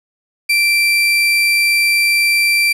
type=tone; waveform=35% pulse; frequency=2349 Hz; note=D7; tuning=in tune; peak=-9 dBFS; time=0.49-2.73 s; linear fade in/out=10 ms; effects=resampled to 32000 Hz + 7-bit